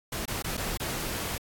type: noise with dropouts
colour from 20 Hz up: pink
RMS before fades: -33 dBFS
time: 0.12-1.38 s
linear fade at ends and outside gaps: 5 ms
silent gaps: 0.256-0.278 / 0.424-0.442 / 0.57-0.575 / 0.774-0.799 s
effects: AAC 64 kbps